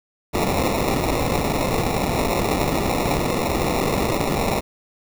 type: noise with sample-and-hold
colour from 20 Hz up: white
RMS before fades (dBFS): -21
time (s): 0.33-4.61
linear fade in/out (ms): 20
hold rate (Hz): 1575
effects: none